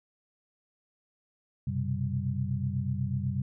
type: tone cluster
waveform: sine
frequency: 92.6 / 124.5 / 132.6 / 194.5 Hz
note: F#2 / B2 / C3 / G3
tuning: +2 / +14 / +23 / -13 cents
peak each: -34 / -33 / -32 / -35 dBFS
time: 1.67-3.42 s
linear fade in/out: 5 ms
effects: none